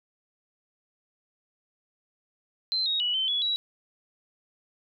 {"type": "tone with pitch steps", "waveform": "sine", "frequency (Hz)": [4095, 3769, 2938, 3083, 3386, 3895], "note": ["C8", "A#7", "F#7", "G7", "G#7", "B7"], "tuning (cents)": [-38, 18, -13, -29, 33, -25], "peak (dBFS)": -24, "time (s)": [2.72, 3.56], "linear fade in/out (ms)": 0, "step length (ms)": 140, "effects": []}